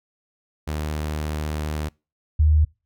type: tone pair in turn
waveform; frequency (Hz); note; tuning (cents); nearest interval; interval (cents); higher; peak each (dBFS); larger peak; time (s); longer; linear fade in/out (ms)
sawtooth / sine; 76.2 / 76.73; D#2 / D#2; -36 / -24; unison; 12; second; -21 / -13; second; 0.67-1.89 / 2.39-2.65; first; 10
effects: noise-tail reverb RT60 0.3 s tail -26 dB re dry